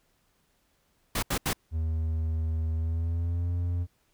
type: noise bursts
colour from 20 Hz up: pink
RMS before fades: -28 dBFS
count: 3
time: 1.15-1.532 s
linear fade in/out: 5 ms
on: 76 ms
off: 77 ms
type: tone with pitch glide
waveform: triangle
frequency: 80.1 to 87.35 Hz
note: E2 to F2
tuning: -49 to +1 cents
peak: -24 dBFS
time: 1.71-3.87 s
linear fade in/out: 50 ms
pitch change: +150 cents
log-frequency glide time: 2.73-3.52 s
effects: pink hiss -70 dBFS RMS until 4.13 s